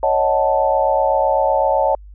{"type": "chord", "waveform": "sine", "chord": "D# half-diminished seventh", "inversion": "third", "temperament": "equal", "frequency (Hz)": [554.4, 622.3, 740, 880], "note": ["C#5", "D#5", "F#5", "A5"], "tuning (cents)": [0, 0, 0, 0], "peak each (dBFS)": [-18, -19, -21, -18], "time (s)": [0.03, 1.95], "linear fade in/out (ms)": 2, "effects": ["added 50 Hz sine -36 dBFS peak until 2.14 s"]}